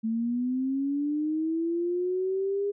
sine linear sweep, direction up, 220 to 408.1 Hz, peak -25 dBFS, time 0.03-2.72 s, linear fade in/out 20 ms, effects none

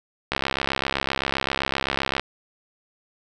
click train, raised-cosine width 0.3 ms, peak -6 dBFS, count 128, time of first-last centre 0.32-2.196 s, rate 67.7 Hz, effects none

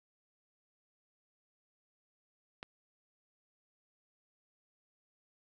click, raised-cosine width 0.3 ms, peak -26 dBFS, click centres 2.629 s, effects none

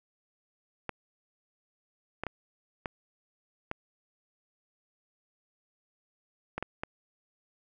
clicks, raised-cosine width 0.5 ms, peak -18 dBFS, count 8, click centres 0.893 / 2.236 / 2.267 / 2.858 / 3.714 / 6.58 / 6.626 / 6.835 s, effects none

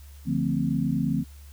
sine chord, D minor seventh, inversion none, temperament equal with one note detuned, 146.83 / 174.61 / 224.8 / 261.6 Hz, D3 / F3 / A3 / C4, 0 / 0 / +37 / 0 cents, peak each -28 dBFS, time 0.25-1.25 s, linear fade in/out 50 ms, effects added 71 Hz sine -43 dBFS peak until 1.52 s + white hiss -56 dBFS RMS until 1.52 s

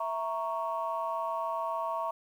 sine chord, A# diminished, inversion second, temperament equal, 659.3 / 932.3 / 1108.7 Hz, E5 / A#5 / C#6, 0 / 0 / 0 cents, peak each -34 dBFS, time 0-2.11 s, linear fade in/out 5 ms, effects tanh soft clip ceiling -22 dBFS + 10-bit

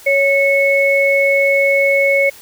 sine tone pair together, 555.7 / 2200 Hz, C#5 / C#7, +4 / -14 cents, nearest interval 2 octaves, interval 2382 cents, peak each -13 dBFS, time 0.06-2.3 s, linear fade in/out 10 ms, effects white hiss -40 dBFS RMS until 2.41 s

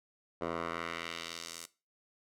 10% pulse tone with band-pass filter sweep, 83.8 Hz, E2, 29 cents sharp, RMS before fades -40 dBFS, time 0.41-1.66 s, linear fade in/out 5 ms, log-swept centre 710 to 8300 Hz, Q 1.1, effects noise-tail reverb RT60 0.3 s tail -18 dB re dry

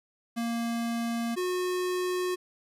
square tone pair in turn, 232.8 / 363.3 Hz, A#3 / F#4, -2 / -32 cents, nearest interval minor sixth, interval 770 cents, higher second, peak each -29 / -28 dBFS, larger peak second, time 0.36-1.36 / 1.36-2.36 s, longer neither, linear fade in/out 20 ms, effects resampled to 32000 Hz + 11-bit

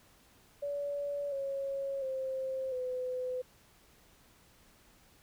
sine tone with pitch steps, 572 / 549 / 527 / 505.8 Hz, D5 / C#5 / C5 / B4, -46 / -17 / +12 / +41 cents, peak -33 dBFS, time 0.62-3.42 s, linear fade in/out 10 ms, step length 700 ms, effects pink hiss -63 dBFS RMS until 5.22 s

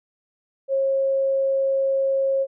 sine tone, 541 Hz, C#5, 42 cents flat, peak -18 dBFS, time 0.68-2.47 s, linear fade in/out 50 ms, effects none

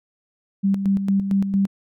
sine tone with tremolo, 196.3 Hz, G3, 3 cents sharp, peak -15 dBFS, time 0.63-1.67 s, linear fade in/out 20 ms, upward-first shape square, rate 4.4 Hz, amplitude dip 55%, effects none

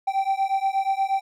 triangle beating tone pair, 774 / 782.4 Hz, G5 / G5, -22 / -4 cents, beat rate 8.4 Hz, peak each -22 dBFS, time 0.07-1.21 s, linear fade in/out 10 ms, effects none

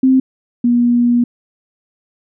sine tone pair in turn, 261.6 / 240.4 Hz, C4 / B3, 0 / -46 cents, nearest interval minor second, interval 146 cents, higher first, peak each -7 / -9 dBFS, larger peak first, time 0.03-0.2 / 0.64-1.24 s, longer second, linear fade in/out 5 ms, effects none

